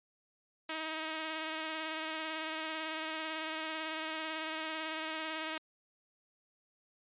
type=tone with vibrato; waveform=5% pulse; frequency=316.3 Hz; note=D#4; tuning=29 cents sharp; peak=-25 dBFS; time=0.69-5.58 s; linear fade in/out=5 ms; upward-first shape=sine; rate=18 Hz; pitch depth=22 cents each way; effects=resampled to 8000 Hz